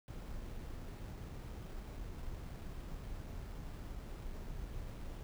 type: noise with sample-and-hold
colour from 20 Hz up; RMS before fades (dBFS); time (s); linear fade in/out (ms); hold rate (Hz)
brown; -45; 0.08-5.23; 0; 6300
effects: none